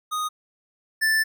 square tone pair in turn, 1242 / 1762 Hz, D#6 / A6, -3 / +2 cents, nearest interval tritone, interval 605 cents, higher second, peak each -25 / -19 dBFS, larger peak second, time 0.11-0.29 / 1.01-1.24 s, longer second, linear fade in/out 20 ms, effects none

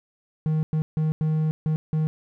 triangle tone bursts at uneven times, 156.2 Hz, D#3, 7 cents sharp, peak -18 dBFS, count 6, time 0.46-0.63 / 0.73-0.82 / 0.97-1.12 / 1.21-1.51 / 1.66-1.76 / 1.93-2.07 s, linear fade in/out 0 ms, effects none

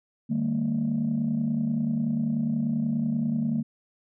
sine tone cluster, 152.7 / 198.9 / 229.2 Hz, D#3 / G3 / A#3, -32 / +25 / -29 cents, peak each -29 / -30 / -24 dBFS, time 0.29-3.63 s, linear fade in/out 20 ms, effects tanh soft clip ceiling -18 dBFS

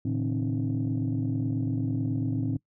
sine tone cluster, 111.9 / 140.9 / 159.3 / 265.3 / 305.2 Hz, A2 / C#3 / D#3 / C4 / D#4, +30 / +29 / +41 / +24 / -33 cents, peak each -28 / -34 / -35 / -29 / -34 dBFS, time 0.05-2.57 s, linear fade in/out 5 ms, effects noise-tail reverb RT60 0.1 s tail -23 dB re dry + tanh soft clip ceiling -19 dBFS

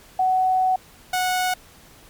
sine / sawtooth tone pair in turn, 747 / 735 Hz, F#5 / F#5, +16 / -12 cents, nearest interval unison, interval 28 cents, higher first, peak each -16 dBFS, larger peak neither, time 0.19-0.76 / 1.13-1.54 s, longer first, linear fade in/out 5 ms, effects pink hiss -49 dBFS RMS until 2.09 s + MP3 96 kbps

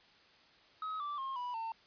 triangle tone with pitch steps, 1273 / 1167.3 / 1070.5 / 981.6 / 900.1 Hz, D#6 / D6 / C6 / B5 / A5, +39 / -11 / +39 / -11 / +39 cents, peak -35 dBFS, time 0.82-1.72 s, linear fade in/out 2 ms, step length 180 ms, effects white hiss -63 dBFS RMS until 1.86 s + resampled to 11025 Hz

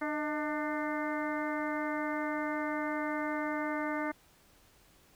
harmonic tone with a mistuned harmonic, 299.1 Hz, D4, 32 cents sharp, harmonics 1 / 2 / 3 / 4 / 5 / 6 / 7, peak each -35 / -38 / -40 / -41 / -42 / -43 / -43 dBFS, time 0.01-4.12 s, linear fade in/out 10 ms, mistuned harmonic 2, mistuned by +57 cents, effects pink hiss -63 dBFS RMS until 5.15 s

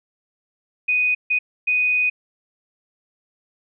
sine tone bursts at uneven times, 2489 Hz, D#7, in tune, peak -16 dBFS, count 3, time 0.88-1.15 / 1.3-1.39 / 1.67-2.1 s, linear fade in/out 10 ms, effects none

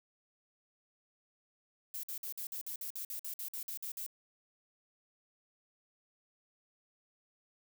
violet noise bursts, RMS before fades -41 dBFS, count 15, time 1.94-4.064 s, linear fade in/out 2 ms, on 94 ms, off 51 ms, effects none

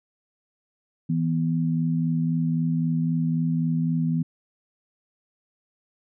sine tone pair together, 162.79 / 246.6 Hz, E3 / B3, -21 / -2 cents, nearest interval perfect fifth, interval 719 cents, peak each -22 / -26 dBFS, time 1.09-4.23 s, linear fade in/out 10 ms, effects none

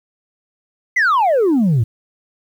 sine exponential sweep, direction down, 2093 to 103.83 Hz, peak -9 dBFS, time 0.96-1.84 s, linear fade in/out 10 ms, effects tanh soft clip ceiling -10 dBFS + 8-bit

